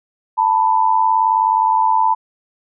sine tone pair together, 888.7 / 987.8 Hz, A5 / B5, +17 / 0 cents, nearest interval major second, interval 183 cents, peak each -14 / -15 dBFS, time 0.37-2.15 s, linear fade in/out 20 ms, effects none

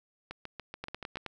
two click trains, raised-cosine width 0.3 ms, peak -21 / -24 dBFS, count 5 / 7, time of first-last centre 0.84-1.263 / 0.31-1.171 s, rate 9.46 / 6.97 Hz, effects none

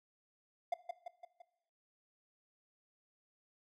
triangle tone with echo, 698.5 Hz, F5, in tune, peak -29 dBFS, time 0.72-0.74 s, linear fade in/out 5 ms, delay 170 ms, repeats 4, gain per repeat -5 dB, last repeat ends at 1.42 s, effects noise-tail reverb RT60 0.9 s tail -18 dB re dry

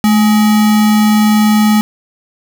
sine tone with sample-and-hold, 214.6 Hz, A3, 43 cents flat, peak -6 dBFS, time 0.04-1.81 s, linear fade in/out 0 ms, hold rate 1050 Hz, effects none

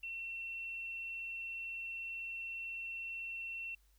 sine tone, 2709 Hz, E7, 47 cents sharp, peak -40 dBFS, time 0.03-3.75 s, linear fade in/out 5 ms, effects added 50 Hz sine -66 dBFS peak until 3.98 s + white hiss -75 dBFS RMS until 3.98 s

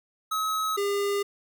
square tone pair in turn, 1281 / 403.5 Hz, E6 / G#4, -50 / -50 cents, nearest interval octave + minor sixth, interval 2000 cents, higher first, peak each -26 / -25 dBFS, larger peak second, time 0.31-0.77 / 0.77-1.23 s, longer neither, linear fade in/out 10 ms, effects none

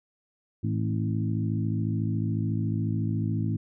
harmonic tone with a mistuned harmonic, 54 Hz, A1, 32 cents flat, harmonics 2 / 3 / 4 / 5 / 6, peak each -27 / -31 / -33 / -35 / -37 dBFS, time 0.63-3.57 s, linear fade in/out 10 ms, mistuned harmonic 4, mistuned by +45 cents, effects none

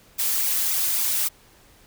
blue noise with flanger, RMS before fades -23 dBFS, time 0.18-1.29 s, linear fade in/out 20 ms, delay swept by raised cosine 0.82 to 4.72 ms, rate 3.7 Hz, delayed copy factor +0.9, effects pink hiss -54 dBFS RMS until 1.86 s

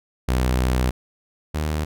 sawtooth tone pair in turn, 63 / 76.6 Hz, B1 / D#2, +35 / -27 cents, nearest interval minor third, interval 338 cents, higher second, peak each -14 / -18 dBFS, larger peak first, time 0.28-0.91 / 1.54-1.85 s, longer first, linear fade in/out 10 ms, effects none

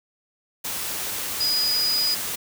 sine tone in noise, 4939 Hz, D#8, 14 cents flat, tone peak -20 dBFS, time 1.4-2.15 s, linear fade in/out 10 ms, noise white, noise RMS -29 dBFS, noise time 0.64-2.36 s, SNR +6 dB, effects none

